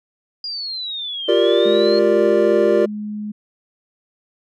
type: exponential two-way sweep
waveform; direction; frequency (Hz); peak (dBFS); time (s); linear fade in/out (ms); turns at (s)
sine; down then up; 4876 to 3100 to 4277; -24; 0.44-1.99; 2; 1.29
type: chord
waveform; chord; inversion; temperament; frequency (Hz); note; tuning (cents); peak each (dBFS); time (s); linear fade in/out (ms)
triangle; G minor seventh; third; equal; 349.2 / 392 / 466.2 / 587.3; F4 / G4 / Bb4 / D5; 0 / 0 / 0 / 0; -16; 1.28-2.86; 10
type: tone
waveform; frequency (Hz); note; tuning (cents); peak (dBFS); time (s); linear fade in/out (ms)
sine; 210.2; G#3; +21; -24; 1.65-3.32; 10
effects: none